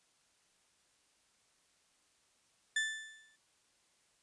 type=tone with exponential decay; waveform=35% pulse; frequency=1760 Hz; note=A6; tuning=in tune; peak=-27 dBFS; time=2.76-3.36 s; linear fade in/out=5 ms; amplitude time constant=130 ms; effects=white hiss -72 dBFS RMS until 4.22 s + resampled to 22050 Hz